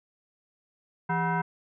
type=tone with frequency modulation; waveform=sine; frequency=401.1 Hz; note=G4; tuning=40 cents sharp; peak=-24 dBFS; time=1.09-1.42 s; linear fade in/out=10 ms; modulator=568 Hz; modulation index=2; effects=none